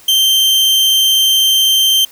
40% pulse tone, 3136 Hz, G7, in tune, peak -8 dBFS, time 0.08-2.05 s, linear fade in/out 5 ms, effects white hiss -42 dBFS RMS until 2.11 s

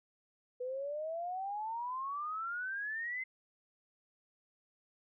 sine exponential sweep, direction up, 491.5 to 2082 Hz, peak -36 dBFS, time 0.6-3.24 s, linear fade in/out 10 ms, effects none

